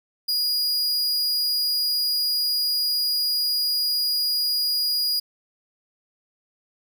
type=tone; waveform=45% pulse; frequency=4881 Hz; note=D#8; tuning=34 cents flat; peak=-20 dBFS; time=0.28-5.2 s; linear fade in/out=10 ms; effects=none